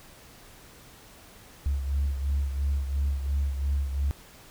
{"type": "beating tone pair", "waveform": "sine", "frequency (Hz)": [69.3, 72.2], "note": ["C#2", "D2"], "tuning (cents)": [0, -29], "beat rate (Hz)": 2.9, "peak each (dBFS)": [-24, -31], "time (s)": [1.66, 4.11], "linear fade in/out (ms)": 0, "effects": ["tanh soft clip ceiling -20 dBFS", "pink hiss -51 dBFS RMS until 4.5 s"]}